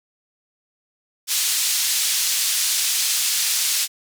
pink band-pass noise, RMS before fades -21 dBFS, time 1.27-3.88 s, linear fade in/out 50 ms, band 4100 to 12000 Hz, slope 12 dB/octave, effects none

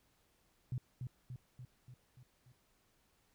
sine tone with echo, 125.4 Hz, B2, 27 cents sharp, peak -35 dBFS, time 0.72-0.78 s, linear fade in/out 2 ms, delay 290 ms, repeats 6, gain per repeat -4 dB, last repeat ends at 2.52 s, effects pink hiss -74 dBFS RMS until 3.34 s

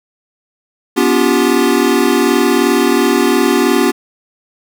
square chord, G dominant seventh, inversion first, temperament equal with one note detuned, 246.9 / 286.1 / 349.2 / 392 Hz, B3 / D4 / F4 / G4, 0 / -45 / 0 / 0 cents, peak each -16 dBFS, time 0.96-3.92 s, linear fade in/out 20 ms, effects none

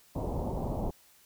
pink low-pass noise, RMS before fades -33 dBFS, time 0.15-0.91 s, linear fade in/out 10 ms, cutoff 920 Hz, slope 48 dB/octave, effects white hiss -61 dBFS RMS until 1.25 s

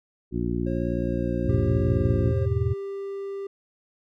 harmonic tone, 59 Hz, A#1, 22 cents sharp, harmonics 1 / 2 / 3 / 4 / 5 / 6, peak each -31 / -31 / -31 / -31 / -31 / -31 dBFS, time 0.31-2.34 s, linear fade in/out 50 ms
triangle tone with vibrato, 538 Hz, C5, 48 cents sharp, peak -31 dBFS, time 0.66-2.46 s, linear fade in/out 10 ms, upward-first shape triangle, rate 1.1 Hz, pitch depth 23 cents each way
sine chord, E major, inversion none, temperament equal, 82.41 / 103.83 / 123.47 Hz, E2 / G#2 / B2, 0 / 0 / 0 cents, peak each -26 dBFS, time 1.45-2.74 s, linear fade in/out 10 ms
triangle tone, 395.1 Hz, G4, 14 cents sharp, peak -28 dBFS, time 1.49-3.47 s, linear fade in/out 5 ms
effects none

